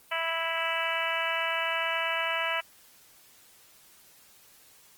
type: harmonic tone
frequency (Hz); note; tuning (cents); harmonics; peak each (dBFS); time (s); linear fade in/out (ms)
329.1; E4; -3; 2 / 3 / 4 / 5 / 6 / 7 / 8 / 9; -35 / -35 / -35 / -35 / -35 / -35 / -35 / -35; 0.11-2.61; 10
effects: white hiss -57 dBFS RMS until 4.97 s + Opus 24 kbps